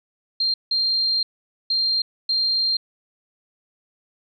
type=tone bursts at uneven times; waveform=sine; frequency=4186 Hz; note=C8; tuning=in tune; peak=-18 dBFS; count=4; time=0.4-0.54 / 0.71-1.23 / 1.7-2.02 / 2.29-2.77 s; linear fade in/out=5 ms; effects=none